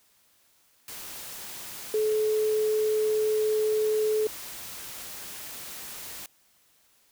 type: tone in noise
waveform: sine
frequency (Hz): 430.6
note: A4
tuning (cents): -37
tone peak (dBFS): -22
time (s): 1.94-4.27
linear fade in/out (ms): 2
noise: white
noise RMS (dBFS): -40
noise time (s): 0.88-6.26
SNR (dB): +15
effects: white hiss -64 dBFS RMS until 7.11 s